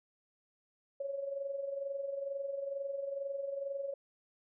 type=tone with amplitude modulation; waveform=sine; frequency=554.4 Hz; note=C#5; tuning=in tune; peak=-33 dBFS; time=1-3.94 s; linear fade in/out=5 ms; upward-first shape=sine; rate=22.2 Hz; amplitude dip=60%; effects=none